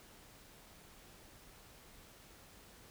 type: silence
effects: pink hiss -59 dBFS RMS until 2.9 s